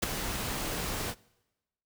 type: noise with ADSR envelope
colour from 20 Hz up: pink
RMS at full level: -25 dBFS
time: 0.02-1.15 s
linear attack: 12 ms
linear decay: 12 ms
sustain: -9 dB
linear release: 58 ms
effects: noise-tail reverb RT60 1.0 s tail -24 dB re dry

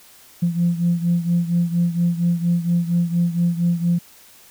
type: beating tone pair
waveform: sine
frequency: 171.2 / 175.5 Hz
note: F3 / F3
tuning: -34 / +9 cents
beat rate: 4.3 Hz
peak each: -17 / -21 dBFS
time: 0.42-3.99 s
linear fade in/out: 10 ms
effects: tanh soft clip ceiling -10 dBFS + white hiss -48 dBFS RMS until 4.5 s

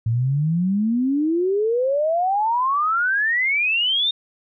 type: exponential sweep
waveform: sine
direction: up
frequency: 110 to 3700 Hz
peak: -17 dBFS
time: 0.06-4.11 s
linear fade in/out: 5 ms
effects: none

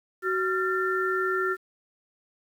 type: tone cluster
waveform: sine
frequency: 374.5 / 1377 / 1785 Hz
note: F#4 / F6 / A6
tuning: +21 / -25 / +24 cents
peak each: -27 / -27 / -31 dBFS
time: 0.22-1.57 s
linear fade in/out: 50 ms
effects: 9-bit

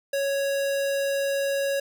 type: tone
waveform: square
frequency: 554.4 Hz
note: C#5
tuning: in tune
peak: -24 dBFS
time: 0.13-1.8 s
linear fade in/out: 5 ms
effects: none

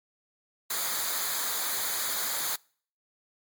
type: noise with comb filter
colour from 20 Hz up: white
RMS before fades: -30 dBFS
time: 0.7-2.56 s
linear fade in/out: 5 ms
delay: 0.36 ms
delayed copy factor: -0.75
effects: noise-tail reverb RT60 0.5 s tail -26 dB re dry + MP3 96 kbps

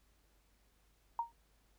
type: tone with exponential decay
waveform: sine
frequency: 932.3 Hz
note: A#5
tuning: in tune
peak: -29 dBFS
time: 1.19-1.32 s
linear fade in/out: 2 ms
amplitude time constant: 28 ms
effects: added 50 Hz sine -70 dBFS peak until 1.78 s + pink hiss -74 dBFS RMS until 1.78 s

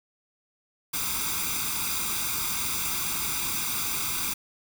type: noise with comb filter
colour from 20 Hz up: white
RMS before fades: -29 dBFS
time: 0.93-4.34 s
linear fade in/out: 10 ms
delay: 0.83 ms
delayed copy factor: +0.9
effects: none

